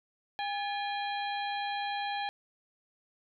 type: harmonic tone with a mistuned harmonic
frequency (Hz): 810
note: G#5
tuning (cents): -43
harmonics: 1 / 2 / 3 / 4 / 5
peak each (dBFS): -33 / -40 / -43 / -42 / -45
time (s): 0.39-2.29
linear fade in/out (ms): 0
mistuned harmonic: 2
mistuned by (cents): +100
effects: none